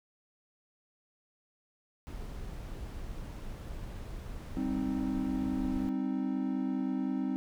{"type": "noise", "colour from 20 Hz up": "brown", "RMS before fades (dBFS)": -41, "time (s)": [2.07, 5.89], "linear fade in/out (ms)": 0}
{"type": "chord", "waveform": "triangle", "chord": "C minor", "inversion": "second", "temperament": "equal", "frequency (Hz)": [196, 261.6, 311.1], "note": ["G3", "C4", "Eb4"], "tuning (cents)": [0, 0, 0], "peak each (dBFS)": [-34, -30, -35], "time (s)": [4.57, 7.36], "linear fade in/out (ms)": 0}
{"effects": []}